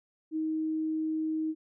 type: tone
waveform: sine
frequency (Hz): 315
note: D#4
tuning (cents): +21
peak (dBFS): -28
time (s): 0.31-1.55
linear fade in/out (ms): 50
effects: none